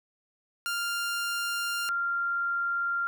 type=tone pair in turn; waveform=sawtooth / sine; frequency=1396.9 / 1388.9 Hz; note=F6 / F6; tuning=0 / -10 cents; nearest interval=unison; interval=10 cents; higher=first; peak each=-25 / -26 dBFS; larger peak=first; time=0.66-1.89 / 1.89-3.07 s; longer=first; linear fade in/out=0 ms; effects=none